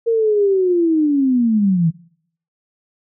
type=linear sweep; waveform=sine; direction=down; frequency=466.2 to 156.4 Hz; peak=-12 dBFS; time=0.06-1.91 s; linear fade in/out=20 ms; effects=noise-tail reverb RT60 0.6 s tail -20 dB re dry